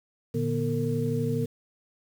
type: tone cluster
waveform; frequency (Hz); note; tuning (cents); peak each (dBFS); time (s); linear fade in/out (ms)
sine; 117 / 149.1 / 241.3 / 455; A#2 / D3 / B3 / A#4; +7 / +27 / -40 / -42; -30; 0.34-1.46; 10
effects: 8-bit